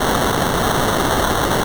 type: noise with sample-and-hold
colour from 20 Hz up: white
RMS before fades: -17 dBFS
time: 0-1.64 s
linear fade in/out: 5 ms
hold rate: 2450 Hz
effects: none